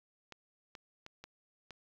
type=clicks; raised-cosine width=0.2 ms; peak=-30 dBFS; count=5; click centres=0.323 / 0.752 / 1.064 / 1.24 / 1.707 s; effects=low-pass 6000 Hz 12 dB/octave + 10-bit